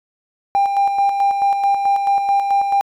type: tone with tremolo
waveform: triangle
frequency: 797 Hz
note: G5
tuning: 28 cents sharp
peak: -9 dBFS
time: 0.55-2.81 s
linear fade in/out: 0 ms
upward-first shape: square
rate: 4.6 Hz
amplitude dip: 50%
effects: tanh soft clip ceiling -7 dBFS